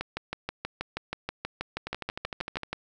two click trains, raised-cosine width 0.3 ms, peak -18 / -15 dBFS, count 11 / 18, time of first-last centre 1.87-2.633 / 0.01-2.73 s, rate 13.1 / 6.25 Hz, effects none

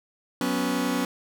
sawtooth chord, F# suspended fourth, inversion none, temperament just, 185 / 246.7 / 277.5 Hz, F#3 / B3 / C#4, 0 / -2 / +2 cents, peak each -27 / -23 / -23 dBFS, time 0.41-1.05 s, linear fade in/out 2 ms, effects none

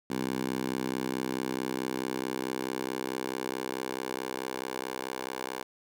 10% pulse tone with high-pass filter sweep, 64.6 Hz, C2, 21 cents flat, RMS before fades -34 dBFS, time 0.1-5.63 s, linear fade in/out 5 ms, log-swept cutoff 230 to 550 Hz, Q 1.3, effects none

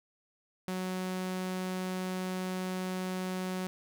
sawtooth tone, 185 Hz, F#3, in tune, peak -29 dBFS, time 0.68-3.67 s, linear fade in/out 0 ms, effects none

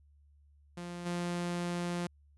sawtooth tone with level steps, 174.61 Hz, F3, in tune, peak -36 / -29 dBFS, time 0.77-2.07 s, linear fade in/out 5 ms, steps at 1.05 s, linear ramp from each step 20 ms, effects added 72 Hz sine -60 dBFS peak until 2.37 s + resampled to 24000 Hz

